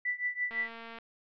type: tone with tremolo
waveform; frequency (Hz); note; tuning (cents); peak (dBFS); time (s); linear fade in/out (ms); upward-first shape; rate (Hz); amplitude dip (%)
sine; 1975.5; B6; 0; -26; 0.05-0.69; 5; triangle; 5.9; 95
type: click train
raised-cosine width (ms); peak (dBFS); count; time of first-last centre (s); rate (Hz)
0.3; -29; 110; 0.51-0.986; 229
effects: low-pass 3000 Hz 12 dB/octave